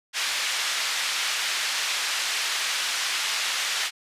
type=band-pass noise; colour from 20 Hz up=pink; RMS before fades=-27 dBFS; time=0.13-3.91 s; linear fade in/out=50 ms; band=1800 to 6300 Hz; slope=12 dB/octave; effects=resampled to 32000 Hz